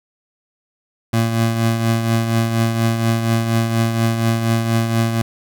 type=tone with tremolo; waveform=25% pulse; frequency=114.2 Hz; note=A#2; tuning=35 cents flat; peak=-9 dBFS; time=1.13-5.22 s; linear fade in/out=5 ms; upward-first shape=triangle; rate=4.2 Hz; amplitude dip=55%; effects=none